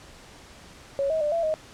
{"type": "tone with pitch steps", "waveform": "sine", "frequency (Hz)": [555, 636, 595, 671, 626], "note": ["C#5", "D#5", "D5", "E5", "D#5"], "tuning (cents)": [2, 38, 22, 31, 10], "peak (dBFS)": -22, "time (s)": [0.99, 1.54], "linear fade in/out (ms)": 0, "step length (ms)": 110, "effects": ["pink hiss -48 dBFS RMS until 1.73 s", "low-pass 8000 Hz 12 dB/octave"]}